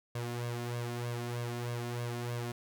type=tone with flanger; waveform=sawtooth; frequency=119.8 Hz; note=A#2; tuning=48 cents sharp; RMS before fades=-37 dBFS; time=0.15-2.52 s; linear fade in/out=5 ms; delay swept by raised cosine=1.8 to 2.9 ms; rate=3.2 Hz; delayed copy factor=+0.7; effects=none